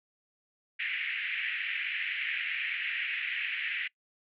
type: band-pass noise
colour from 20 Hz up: pink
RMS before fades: -34 dBFS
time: 0.79-3.88 s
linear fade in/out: 10 ms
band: 1800 to 2800 Hz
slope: 48 dB/octave
effects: noise-tail reverb RT60 0.1 s tail -23 dB re dry